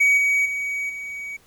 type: tone with level steps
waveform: triangle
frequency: 2261 Hz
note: C#7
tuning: 34 cents sharp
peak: -12 / -15 / -22 / -28 dBFS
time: 0-1.37 s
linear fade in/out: 10 ms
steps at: 0.17 / 0.45 / 0.89 s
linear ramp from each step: 10 ms
effects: pink hiss -56 dBFS RMS until 1.46 s